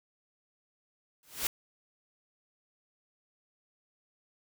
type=noise with exponential growth; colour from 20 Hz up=white; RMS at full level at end=-27 dBFS; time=1.23-1.47 s; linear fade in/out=1 ms; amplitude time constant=51 ms; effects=none

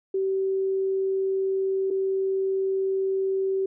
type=tone with dropouts; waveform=sine; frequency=384.6 Hz; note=G4; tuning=33 cents flat; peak=-22 dBFS; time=0.14-3.66 s; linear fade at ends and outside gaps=5 ms; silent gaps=1.904-1.908 s; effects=none

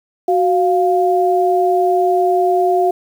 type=tone pair together; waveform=sine; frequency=370 / 700.1 Hz; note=F#4 / F5; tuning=0 / +4 cents; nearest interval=major seventh; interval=1104 cents; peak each=-14 dBFS; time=0.28-2.91 s; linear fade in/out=5 ms; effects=7-bit

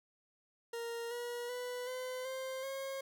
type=tone with pitch steps; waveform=40% pulse; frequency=466.2 / 480.1 / 494.5 / 509.3 / 524.5 / 540.2 Hz; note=A#4 / B4 / B4 / C5 / C5 / C#5; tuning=0 / -49 / +2 / -47 / +4 / -45 cents; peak=-38 dBFS; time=0.73-3.01 s; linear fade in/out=5 ms; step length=380 ms; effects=none

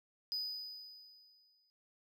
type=tone with exponential decay; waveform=triangle; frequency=4978 Hz; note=D#8; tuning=in tune; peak=-33 dBFS; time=0.32-1.7 s; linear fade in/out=0 ms; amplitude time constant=300 ms; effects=none

